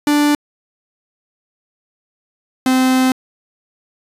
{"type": "tone pair in turn", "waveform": "45% pulse", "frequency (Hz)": [293.7, 258.5], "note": ["D4", "C4"], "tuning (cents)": [0, -21], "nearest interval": "major second", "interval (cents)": 221, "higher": "first", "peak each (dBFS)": -11, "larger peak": "neither", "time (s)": [[0.07, 0.35], [2.66, 3.12]], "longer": "second", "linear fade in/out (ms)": 2, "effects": ["resampled to 32000 Hz"]}